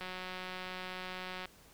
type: click train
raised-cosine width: 0.3 ms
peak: -26 dBFS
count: 267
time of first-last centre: 0.01-1.456 s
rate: 184 Hz
effects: pink hiss -60 dBFS RMS until 1.73 s